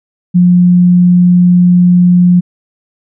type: tone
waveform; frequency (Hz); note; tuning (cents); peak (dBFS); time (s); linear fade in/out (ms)
sine; 177.9; F3; +32; -3; 0.34-2.41; 20
effects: none